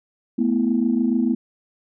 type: chord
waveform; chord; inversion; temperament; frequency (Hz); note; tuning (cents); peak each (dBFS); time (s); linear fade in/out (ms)
sine; A suspended second; none; equal; 220 / 246.9 / 329.6; A3 / B3 / E4; 0 / 0 / 0; -21 / -19 / -24; 0.38-1.35; 10
effects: tanh soft clip ceiling -8 dBFS